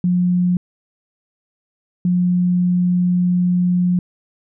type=tone pair in turn; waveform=sine; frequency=178.7 / 178.7 Hz; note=F3 / F3; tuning=+40 / +40 cents; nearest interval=unison; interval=0 cents; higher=neither; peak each=-13 dBFS; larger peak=neither; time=0.04-0.57 / 2.05-3.99 s; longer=second; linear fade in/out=2 ms; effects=none